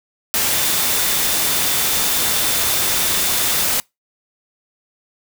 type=tone in noise; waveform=sine; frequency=3558 Hz; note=A7; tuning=19 cents sharp; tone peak=-29 dBFS; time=0.51-3.63 s; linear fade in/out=0 ms; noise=white; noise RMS=-18 dBFS; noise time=0.34-3.8 s; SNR=-14 dB; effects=noise-tail reverb RT60 0.2 s tail -26 dB re dry